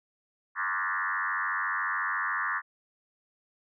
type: tone with frequency modulation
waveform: sine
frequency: 1451 Hz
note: F#6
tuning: 34 cents flat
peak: -27 dBFS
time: 0.55-2.62 s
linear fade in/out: 50 ms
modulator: 94 Hz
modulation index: 4.5
effects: none